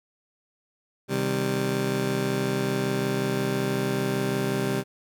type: chord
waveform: 20% pulse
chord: C minor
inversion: none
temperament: just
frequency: 130.81 / 156.98 / 196.22 Hz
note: C3 / Eb3 / G3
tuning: 0 / +16 / +2 cents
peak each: -23 / -29 / -23 dBFS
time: 1.08-4.84 s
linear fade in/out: 50 ms
effects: none